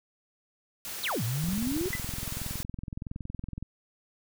white noise, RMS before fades -38 dBFS, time 0.85-2.63 s, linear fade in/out 0 ms
sine exponential two-way sweep, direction down then up, 4699 to 108.1 to 390.6 Hz, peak -28 dBFS, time 1.03-1.89 s, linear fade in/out 10 ms, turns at 1.23 s
click train, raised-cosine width 5 ms, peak -24 dBFS, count 48, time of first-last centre 1.44-3.626 s, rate 21.5 Hz
triangle tone with exponential decay, 2000 Hz, B6, 21 cents sharp, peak -25 dBFS, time 1.93-2.04 s, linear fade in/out 0 ms, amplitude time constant 23 ms
effects none

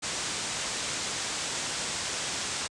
white low-pass noise, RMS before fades -33 dBFS, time 0.02-2.68 s, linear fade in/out 20 ms, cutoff 8500 Hz, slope 48 dB/octave, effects high-pass 60 Hz 12 dB/octave + resampled to 24000 Hz

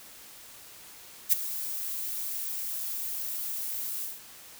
violet noise with ADSR envelope, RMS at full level -19 dBFS, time 1.29-4.21 s, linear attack 35 ms, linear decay 13 ms, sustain -15 dB, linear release 190 ms, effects white hiss -49 dBFS RMS until 4.59 s

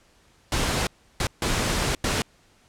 pink noise bursts at uneven times, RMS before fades -24 dBFS, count 4, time 0.52-0.87 / 1.2-1.27 / 1.42-1.95 / 2.04-2.22 s, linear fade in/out 2 ms, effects pink hiss -59 dBFS RMS until 2.68 s + low-pass 9000 Hz 12 dB/octave

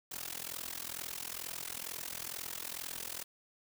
white noise with amplitude modulation, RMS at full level -38 dBFS, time 0.11-3.24 s, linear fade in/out 10 ms, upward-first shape sine, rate 42.2 Hz, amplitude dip 95%, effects none

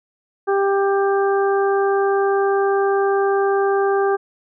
harmonic tone, 395 Hz, G4, 13 cents sharp, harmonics 1 / 2 / 3 / 4, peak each -16 / -22 / -26 / -28 dBFS, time 0.47-4.17 s, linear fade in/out 20 ms, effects none

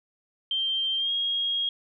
sine tone with pitch glide, 3153 to 3270 Hz, G7 to G#7, +9 to -28 cents, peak -24 dBFS, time 0.51-1.69 s, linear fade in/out 2 ms, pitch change +63 cents, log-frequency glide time 0.97-1.11 s, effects none

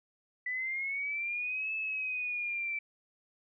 sine linear two-way sweep, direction up then down, 1975.5 to 2616 to 2324 Hz, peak -32 dBFS, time 0.46-2.79 s, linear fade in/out 5 ms, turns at 1.74 s, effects none

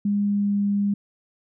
sine tone with pitch glide, 203.6 to 202.2 Hz, G#3 to G#3, -34 to -46 cents, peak -19 dBFS, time 0.05-0.94 s, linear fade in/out 5 ms, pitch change -12 cents, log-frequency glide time 0.23-0.61 s, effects none

